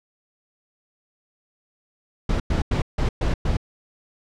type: noise bursts at uneven times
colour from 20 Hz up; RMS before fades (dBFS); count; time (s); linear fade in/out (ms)
brown; -21; 6; 2.29-2.4 / 2.5-2.62 / 2.71-2.82 / 2.98-3.09 / 3.21-3.34 / 3.45-3.57; 5
effects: low-pass 6000 Hz 12 dB/octave